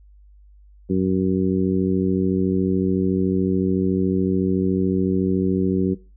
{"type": "harmonic tone", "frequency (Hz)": 93.8, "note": "F#2", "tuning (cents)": 24, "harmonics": [1, 2, 3, 4, 5], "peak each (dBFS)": [-28, -20, -23, -23, -31], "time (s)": [0.89, 5.95], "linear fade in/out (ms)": 20, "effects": ["noise-tail reverb RT60 0.3 s tail -20 dB re dry", "added 50 Hz sine -46 dBFS peak until 6.16 s"]}